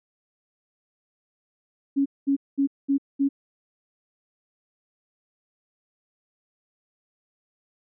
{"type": "tone bursts", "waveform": "sine", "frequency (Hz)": 277.2, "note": "C#4", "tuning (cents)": 0, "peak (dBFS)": -18, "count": 5, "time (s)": [1.96, 3.29], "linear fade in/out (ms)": 20, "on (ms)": 98, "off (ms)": 210, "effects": []}